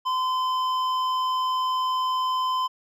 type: tone with hard clipping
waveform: sine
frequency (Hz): 1025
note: C6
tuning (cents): -36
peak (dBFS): -24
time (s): 0.05-2.68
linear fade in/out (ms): 20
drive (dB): 9
effects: none